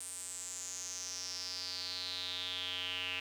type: tone with band-pass filter sweep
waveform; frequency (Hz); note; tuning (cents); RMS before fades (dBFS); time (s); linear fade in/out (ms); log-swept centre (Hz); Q
square; 91; F#2; -28; -41; 0-3.2; 5; 8900 to 2700; 6.6
effects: 10-bit